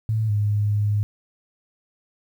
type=tone pair in turn; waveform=sine; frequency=110 / 103.95 Hz; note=A2 / G#2; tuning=0 / +2 cents; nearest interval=minor second; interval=98 cents; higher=first; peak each=-19 / -18 dBFS; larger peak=second; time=0.09-0.29 / 0.29-1.03 s; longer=second; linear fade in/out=0 ms; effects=9-bit